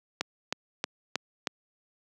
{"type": "click train", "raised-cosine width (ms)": 0.2, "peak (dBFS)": -10, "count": 5, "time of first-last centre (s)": [0.21, 1.472], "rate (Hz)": 3.17, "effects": ["high-pass 200 Hz 12 dB/octave"]}